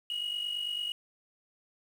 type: tone pair together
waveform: sine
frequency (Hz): 2886 / 2935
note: F#7 / F#7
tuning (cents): -44 / -15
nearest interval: unison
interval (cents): 29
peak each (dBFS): -31 / -35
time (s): 0.1-0.92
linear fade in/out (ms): 2
effects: tanh soft clip ceiling -29 dBFS + 9-bit